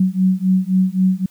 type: beating tone pair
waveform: sine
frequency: 185 / 188.8 Hz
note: F#3 / F#3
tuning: 0 / +35 cents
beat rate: 3.8 Hz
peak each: -16 dBFS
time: 0-1.26 s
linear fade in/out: 5 ms
effects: white hiss -54 dBFS RMS until 1.3 s